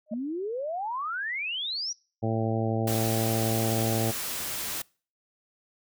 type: tone with exponential growth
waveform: sine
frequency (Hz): 616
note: D#5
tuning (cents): -17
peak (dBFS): -31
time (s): 0.06-0.14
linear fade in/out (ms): 5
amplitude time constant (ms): 16
type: exponential sweep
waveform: sine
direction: up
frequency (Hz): 220 to 5920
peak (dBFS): -29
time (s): 0.11-1.93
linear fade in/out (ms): 10
type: harmonic tone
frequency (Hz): 112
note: A2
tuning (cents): +31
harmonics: 1 / 2 / 3 / 4 / 5 / 6 / 7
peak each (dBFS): -28 / -31 / -33 / -34 / -35 / -36 / -36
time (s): 2.22-4.12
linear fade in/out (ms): 20
type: noise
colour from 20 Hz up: white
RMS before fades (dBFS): -33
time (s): 2.87-4.82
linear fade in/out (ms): 5
effects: noise-tail reverb RT60 0.4 s tail -25 dB re dry